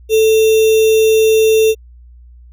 sine tone with sample-and-hold, 440 Hz, A4, in tune, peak -7 dBFS, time 0.09-1.75 s, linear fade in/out 50 ms, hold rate 3150 Hz, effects added 60 Hz sine -37 dBFS peak until 2.52 s

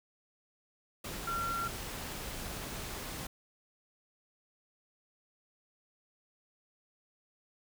sine tone in noise, 1369 Hz, F6, 35 cents flat, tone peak -33 dBFS, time 1.27-1.68 s, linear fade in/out 5 ms, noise pink, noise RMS -41 dBFS, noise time 1.04-3.27 s, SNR +5 dB, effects none

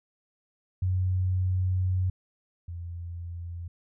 sine tone pair in turn, 92.3 / 85.93 Hz, F#2 / F2, -4 / -28 cents, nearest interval minor second, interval 124 cents, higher first, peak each -23 / -34 dBFS, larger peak first, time 0.82-2.1 / 2.68-3.68 s, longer first, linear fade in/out 5 ms, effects none

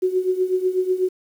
sine tone with tremolo, 370 Hz, F#4, in tune, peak -14 dBFS, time 0.02-1.09 s, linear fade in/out 10 ms, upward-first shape triangle, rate 8.1 Hz, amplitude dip 85%, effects 8-bit

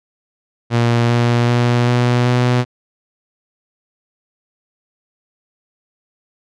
sawtooth tone with pitch steps, 118.2 / 119.5 / 120.82 / 122.16 / 123.5 Hz, A#2 / A#2 / B2 / B2 / B2, +24 / +43 / -38 / -18 / 0 cents, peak -8 dBFS, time 0.7-2.65 s, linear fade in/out 50 ms, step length 390 ms, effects low-pass 5000 Hz 12 dB/octave

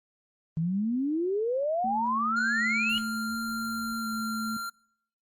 sine exponential sweep, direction up, 155.6 to 2960 Hz, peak -25 dBFS, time 0.57-2.98 s, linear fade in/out 0 ms
sine tone with vibrato, 223 Hz, A3, 23 cents sharp, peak -32 dBFS, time 1.84-4.57 s, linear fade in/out 5 ms, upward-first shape square, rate 0.68 Hz, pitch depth 19 cents each way
square tone with pitch glide, 1400 to 1380.7 Hz, F6 to F6, +4 to -20 cents, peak -33 dBFS, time 2.36-4.7 s, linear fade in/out 10 ms, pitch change -24 cents, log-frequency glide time 2.51-4.07 s
effects noise-tail reverb RT60 0.7 s tail -25 dB re dry + Opus 24 kbps

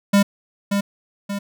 square tone with echo, 200.8 Hz, G3, 42 cents sharp, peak -12 dBFS, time 0.13-0.23 s, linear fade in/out 10 ms, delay 580 ms, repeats 2, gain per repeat -6 dB, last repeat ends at 1.39 s, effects none

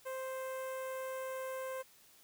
sawtooth tone with notch filter, 523.3 Hz, C5, in tune, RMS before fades -41 dBFS, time 0.05-1.83 s, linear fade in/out 20 ms, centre 4400 Hz, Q 0.53, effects white hiss -63 dBFS RMS until 2.23 s

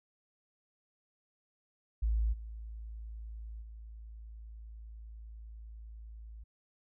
sine tone with level steps, 55 Hz, A1, in tune, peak -27 / -41 / -45 dBFS, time 2.02-6.44 s, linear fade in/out 10 ms, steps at 2.32 / 3.61 s, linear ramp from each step 20 ms, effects none

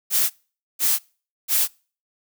blue noise bursts, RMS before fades -19 dBFS, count 3, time 0.1-1.68 s, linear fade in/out 50 ms, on 200 ms, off 490 ms, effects noise-tail reverb RT60 0.4 s tail -26 dB re dry

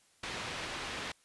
white low-pass noise, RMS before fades -40 dBFS, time 0.23-1.12 s, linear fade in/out 5 ms, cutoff 3100 Hz, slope 12 dB/octave, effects white hiss -67 dBFS RMS until 1.24 s + resampled to 24000 Hz

